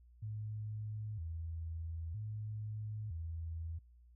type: tone with vibrato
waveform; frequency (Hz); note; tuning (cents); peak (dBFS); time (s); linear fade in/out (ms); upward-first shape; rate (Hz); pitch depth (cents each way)
sine; 93.8; F#2; +24; -39; 0.22-3.79; 10; square; 0.52; 230
effects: added 60 Hz sine -59 dBFS peak until 4.15 s